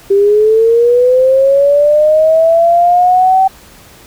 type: linear sweep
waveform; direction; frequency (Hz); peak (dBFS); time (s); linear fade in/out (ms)
sine; up; 392 to 770; -5; 0.1-3.48; 10
effects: pink hiss -39 dBFS RMS until 4.06 s